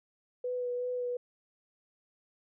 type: tone with vibrato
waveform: sine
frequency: 493.9 Hz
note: B4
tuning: in tune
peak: -31 dBFS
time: 0.44-1.17 s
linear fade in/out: 5 ms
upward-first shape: sine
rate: 2.7 Hz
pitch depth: 16 cents each way
effects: none